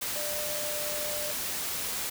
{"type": "tone in noise", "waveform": "sine", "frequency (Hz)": 596, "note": "D5", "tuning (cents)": 25, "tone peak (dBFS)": -36, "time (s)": [0.15, 1.32], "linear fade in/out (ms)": 10, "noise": "white", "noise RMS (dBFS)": -33, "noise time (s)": [0.01, 2.1], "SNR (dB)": -6, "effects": []}